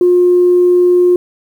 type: tone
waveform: sine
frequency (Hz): 356.8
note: F4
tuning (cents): +37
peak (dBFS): -5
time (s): 0.01-1.16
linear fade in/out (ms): 2
effects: tanh soft clip ceiling -1 dBFS + 7-bit